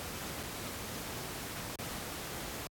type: noise with dropouts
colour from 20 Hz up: pink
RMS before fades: -41 dBFS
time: 0-2.67 s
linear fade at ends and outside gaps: 0 ms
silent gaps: 0.43-0.435 / 1.757-1.788 s
effects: high-pass 60 Hz 12 dB/octave + AAC 64 kbps